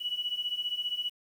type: beating tone pair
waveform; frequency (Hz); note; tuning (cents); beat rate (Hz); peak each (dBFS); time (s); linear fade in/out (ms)
sine; 2929 / 2944; F#7 / F#7; -18 / -9; 15; -35 / -32; 0-1.1; 20
effects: 9-bit